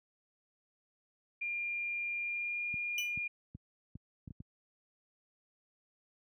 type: tone with pitch glide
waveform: sine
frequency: 2400 to 2418 Hz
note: D7 to D7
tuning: +37 to +50 cents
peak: -34 dBFS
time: 1.41-3.28 s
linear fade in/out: 10 ms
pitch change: +13 cents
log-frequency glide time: 2.24-2.62 s
type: clicks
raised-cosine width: 5 ms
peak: -32 dBFS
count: 7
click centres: 2.741 / 3.175 / 3.55 / 3.955 / 4.277 / 4.307 / 4.404 s
type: tone with exponential decay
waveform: 30% pulse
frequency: 2968 Hz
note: F#7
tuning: 5 cents sharp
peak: -29 dBFS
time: 2.98-3.16 s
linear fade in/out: 2 ms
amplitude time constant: 39 ms
effects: high-pass 80 Hz 12 dB/octave